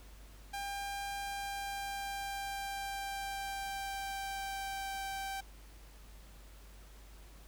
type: tone with pitch glide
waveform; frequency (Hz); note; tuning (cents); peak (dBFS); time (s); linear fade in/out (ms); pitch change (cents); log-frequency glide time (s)
sawtooth; 798 to 780.7; G5 to G5; +31 to -7; -34; 0.53-5.41; 10; -38; 1.17-5.16
effects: added 50 Hz sine -52 dBFS peak until 7.47 s + pink hiss -60 dBFS RMS until 7.47 s